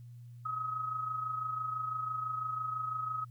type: tone with amplitude modulation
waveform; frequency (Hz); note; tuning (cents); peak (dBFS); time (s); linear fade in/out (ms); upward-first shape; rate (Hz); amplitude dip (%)
sine; 1271; D#6; +36; -31; 0.45-3.25; 10; sine; 26; 55
effects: added 120 Hz sine -47 dBFS peak until 3.3 s + white hiss -75 dBFS RMS until 3.3 s